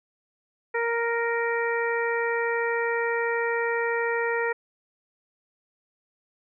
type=harmonic tone; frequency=466.2 Hz; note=A#4; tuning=in tune; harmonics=1 / 2 / 3 / 4 / 5; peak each=-26 / -31 / -33 / -29 / -36 dBFS; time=0.74-4.53 s; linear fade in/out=10 ms; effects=none